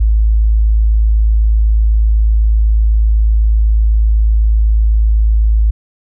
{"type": "tone", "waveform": "sine", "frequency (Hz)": 54, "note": "A1", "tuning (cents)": -32, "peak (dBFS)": -7, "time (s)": [0, 5.71], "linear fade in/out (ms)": 10, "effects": []}